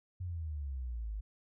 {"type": "exponential sweep", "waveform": "sine", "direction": "down", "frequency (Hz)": [92.6, 50], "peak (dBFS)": -36, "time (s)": [0.2, 1.21], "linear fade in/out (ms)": 10, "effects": []}